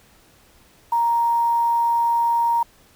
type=tone with quantisation; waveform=sine; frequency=935 Hz; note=A#5; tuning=5 cents sharp; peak=-16 dBFS; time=0.92-2.63 s; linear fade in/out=5 ms; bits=7; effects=pink hiss -54 dBFS RMS until 2.95 s